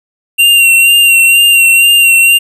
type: tone with vibrato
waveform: square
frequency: 2759 Hz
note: F7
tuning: 22 cents flat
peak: -4 dBFS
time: 0.38-2.39 s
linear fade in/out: 20 ms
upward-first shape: sine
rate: 2.1 Hz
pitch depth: 29 cents each way
effects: none